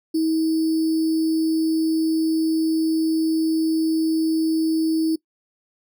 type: tone with sample-and-hold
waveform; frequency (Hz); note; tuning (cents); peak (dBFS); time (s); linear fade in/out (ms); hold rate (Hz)
sine; 320; D#4; +49; -17; 0.14-5.16; 10; 4900
effects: noise-tail reverb RT60 0.1 s tail -21 dB re dry